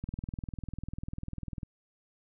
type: click train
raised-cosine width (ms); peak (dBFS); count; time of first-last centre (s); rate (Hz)
5; -24; 33; 0.04-1.632; 20.1
effects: none